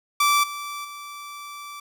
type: tone with level steps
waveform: sawtooth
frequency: 1164 Hz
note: D6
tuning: 16 cents flat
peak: -13 / -27 / -32 dBFS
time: 0.2-1.8 s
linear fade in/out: 5 ms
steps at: 0.43 / 0.84 s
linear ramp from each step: 10 ms
effects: none